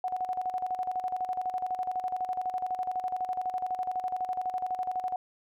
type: tone with tremolo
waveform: sine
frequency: 738 Hz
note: F#5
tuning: 5 cents flat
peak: -27 dBFS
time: 0.04-5.16 s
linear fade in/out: 2 ms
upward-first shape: square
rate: 12 Hz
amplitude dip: 65%
effects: none